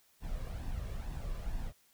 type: noise with flanger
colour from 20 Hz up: brown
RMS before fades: -38 dBFS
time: 0.2-1.73 s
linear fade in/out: 50 ms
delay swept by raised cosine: 1.1 to 1.8 ms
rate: 2.2 Hz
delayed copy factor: +0.55
effects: white hiss -68 dBFS RMS until 1.93 s